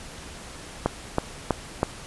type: click train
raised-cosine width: 1 ms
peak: -6 dBFS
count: 4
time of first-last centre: 0.86-1.831 s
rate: 3.09 Hz
effects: pink hiss -41 dBFS RMS until 2.06 s + resampled to 24000 Hz